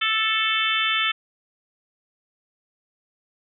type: harmonic tone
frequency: 440 Hz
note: A4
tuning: in tune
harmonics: 3 / 4 / 5 / 6 / 7 / 8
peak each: -26 / -28 / -27 / -27 / -26 / -27 dBFS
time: 0.01-1.12 s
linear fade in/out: 10 ms
effects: none